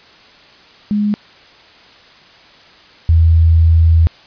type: tone pair in turn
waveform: sine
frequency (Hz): 207.7 / 82.05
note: G#3 / E2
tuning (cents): 0 / -8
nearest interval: octave + major third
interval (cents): 1608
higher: first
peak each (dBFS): -12 / -6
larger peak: second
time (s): 0.91-1.14 / 3.09-4.07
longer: second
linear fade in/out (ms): 0
effects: white hiss -43 dBFS RMS until 4.26 s + resampled to 11025 Hz